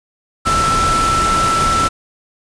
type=tone in noise; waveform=sine; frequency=1331 Hz; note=E6; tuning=16 cents sharp; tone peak=-13 dBFS; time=0.45-1.89 s; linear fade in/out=20 ms; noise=pink; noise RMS=-19 dBFS; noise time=0.45-1.89 s; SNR=+3 dB; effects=resampled to 22050 Hz